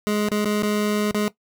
25% pulse tone with dropouts, 209.2 Hz, G#3, 13 cents sharp, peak -16 dBFS, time 0.07-1.28 s, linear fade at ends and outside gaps 0 ms, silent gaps 0.286-0.316 / 0.446-0.456 / 0.623-0.631 / 1.112-1.146 s, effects noise-tail reverb RT60 0.1 s tail -17 dB re dry

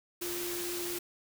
sine tone in noise, 350 Hz, F4, 4 cents sharp, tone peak -37 dBFS, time 0.21-0.99 s, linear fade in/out 10 ms, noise white, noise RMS -38 dBFS, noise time 0.21-0.99 s, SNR -2 dB, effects none

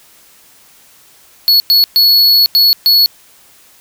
square tone bursts at uneven times, 4386 Hz, C#8, 19 cents flat, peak -6 dBFS, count 5, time 1.48-1.6 / 1.7-1.84 / 1.96-2.46 / 2.55-2.73 / 2.86-3.06 s, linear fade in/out 0 ms, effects white hiss -45 dBFS RMS until 3.8 s

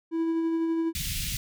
triangle tone with tremolo, 328.4 Hz, E4, 6 cents flat, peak -21 dBFS, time 0.11-0.93 s, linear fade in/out 50 ms, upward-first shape sine, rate 12 Hz, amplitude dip 25%
pink band-stop noise, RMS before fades -31 dBFS, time 0.95-1.37 s, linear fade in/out 2 ms, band 170 to 2400 Hz, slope 24 dB/octave
effects none

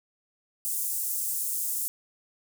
pink high-pass noise, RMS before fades -30 dBFS, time 0.65-1.88 s, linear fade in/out 0 ms, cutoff 8200 Hz, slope 24 dB/octave, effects none

